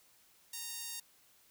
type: tone with high-pass filter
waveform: sawtooth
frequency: 926 Hz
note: A#5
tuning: 12 cents flat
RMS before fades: -43 dBFS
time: 0.53-1 s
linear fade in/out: 5 ms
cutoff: 5400 Hz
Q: 0.73
effects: white hiss -66 dBFS RMS until 1.5 s